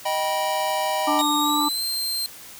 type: chord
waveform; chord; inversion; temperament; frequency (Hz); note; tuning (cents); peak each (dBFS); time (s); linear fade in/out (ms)
square; Eb augmented; none; just; 622.3 / 777.8 / 972.3; Eb5 / G5 / B5; 0 / -14 / -27; -27; 0.05-1.22; 10
type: harmonic tone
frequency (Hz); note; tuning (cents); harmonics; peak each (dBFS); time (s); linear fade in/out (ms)
295.9; D4; +13; 1 / 3 / 4; -24 / -24 / -24; 1.07-1.69; 10
type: tone with pitch glide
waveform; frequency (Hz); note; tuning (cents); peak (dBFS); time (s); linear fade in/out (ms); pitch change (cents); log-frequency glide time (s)
sawtooth; 3747 to 4158; A#7 to C8; +8 to -12; -21; 1.19-2.26; 0; +180; 1.39-1.83
effects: white hiss -42 dBFS RMS until 2.59 s